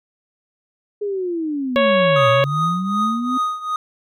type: linear two-way sweep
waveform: sine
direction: down then up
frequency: 419.3 to 116.54 to 261.3 Hz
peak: -20 dBFS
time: 1.01-3.38 s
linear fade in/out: 10 ms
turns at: 2.29 s
type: harmonic tone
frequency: 554.4 Hz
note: C#5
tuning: in tune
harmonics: 1 / 2 / 3 / 4 / 5 / 6 / 7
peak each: -14 / -21 / -25 / -26 / -26 / -28 / -34 dBFS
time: 1.76-2.44 s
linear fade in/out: 0 ms
type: tone with tremolo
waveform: triangle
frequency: 1244.5 Hz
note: D#6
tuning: in tune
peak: -14 dBFS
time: 2.16-3.76 s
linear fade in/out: 2 ms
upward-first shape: triangle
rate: 2.6 Hz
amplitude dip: 85%
effects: none